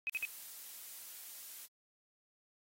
sine tone bursts, 2531 Hz, D#7, 29 cents sharp, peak -33 dBFS, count 3, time 0.07-0.251 s, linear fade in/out 0 ms, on 25 ms, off 53 ms
blue noise, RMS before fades -49 dBFS, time 0.12-1.67 s, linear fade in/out 20 ms
effects AAC 48 kbps

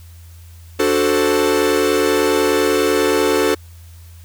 45% pulse chord, D dominant seventh, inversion none, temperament equal, 293.7 / 370 / 440 / 523.3 Hz, D4 / F#4 / A4 / C5, 0 / 0 / 0 / 0 cents, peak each -21 / -19 / -17 / -22 dBFS, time 0.79-3.55 s, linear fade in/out 10 ms, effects added 84 Hz sine -37 dBFS peak until 4.24 s + white hiss -50 dBFS RMS until 4.24 s

